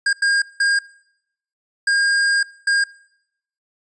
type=tone bursts at uneven times; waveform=square; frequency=1616 Hz; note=G#6; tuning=48 cents flat; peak=-15 dBFS; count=5; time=0.06-0.13 / 0.22-0.42 / 0.6-0.79 / 1.87-2.43 / 2.67-2.84 s; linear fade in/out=5 ms; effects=noise-tail reverb RT60 0.8 s tail -24 dB re dry + resampled to 22050 Hz